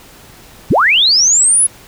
sine linear sweep, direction up, 41.2 to 10548 Hz, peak -7 dBFS, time 0.7-1.67 s, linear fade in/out 10 ms, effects pink hiss -40 dBFS RMS until 1.87 s

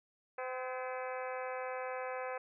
harmonic tone with a mistuned harmonic, 256.1 Hz, C4, 37 cents flat, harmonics 2 / 3 / 4 / 5 / 6 / 7 / 8 / 9 / 10, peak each -40 / -44 / -46 / -48 / -50 / -51 / -52 / -53 / -54 dBFS, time 0.38-2.38 s, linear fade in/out 5 ms, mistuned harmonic 7, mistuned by -80 cents, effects none

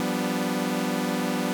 sawtooth chord, G dominant seventh, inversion third, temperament equal with one note detuned, 174.61 / 193.86 / 246.9 / 293.7 Hz, F3 / G3 / B3 / D4, 0 / -19 / 0 / 0 cents, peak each -28 / -26 / -24 / -28 dBFS, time 0-1.53 s, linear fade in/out 0 ms, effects none

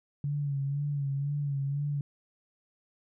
sine tone with vibrato, 141.7 Hz, C#3, 38 cents sharp, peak -28 dBFS, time 0.24-2.01 s, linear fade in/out 2 ms, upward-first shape sine, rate 2 Hz, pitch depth 49 cents each way, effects none

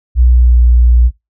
sine tone with pitch glide, 61.2 to 59.84 Hz, B1 to A#1, -15 to +46 cents, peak -4 dBFS, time 0.15-1.11 s, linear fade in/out 50 ms, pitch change -39 cents, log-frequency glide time 0.32-0.6 s, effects noise-tail reverb RT60 0.2 s tail -21 dB re dry

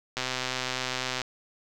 click train, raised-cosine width 0.2 ms, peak -12 dBFS, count 135, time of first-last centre 0.17-1.217 s, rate 128 Hz, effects none

